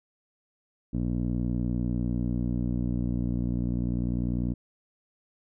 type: tone with low-pass filter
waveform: 15% pulse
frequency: 60.2 Hz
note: B1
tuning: 44 cents flat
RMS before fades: -28 dBFS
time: 0.93-4.54 s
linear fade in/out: 10 ms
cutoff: 290 Hz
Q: 2
effects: none